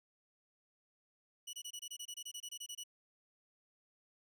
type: tone bursts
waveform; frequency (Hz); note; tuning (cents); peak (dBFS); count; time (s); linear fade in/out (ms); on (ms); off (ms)
20% pulse; 2939; F#7; -12; -38; 16; 1.47-2.838; 10; 63; 24
effects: none